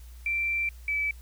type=tone pair in turn; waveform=sine; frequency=2349 / 2303 Hz; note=D7 / D7; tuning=0 / -34 cents; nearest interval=unison; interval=34 cents; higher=first; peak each=-25 dBFS; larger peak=neither; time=0.26-0.69 / 0.88-1.11 s; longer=first; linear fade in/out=2 ms; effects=added 60 Hz sine -43 dBFS peak until 1.21 s + white hiss -58 dBFS RMS until 1.21 s